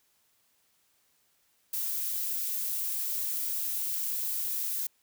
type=noise; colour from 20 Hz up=violet; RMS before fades=-32 dBFS; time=1.73-4.87 s; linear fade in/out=5 ms; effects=white hiss -70 dBFS RMS until 5.02 s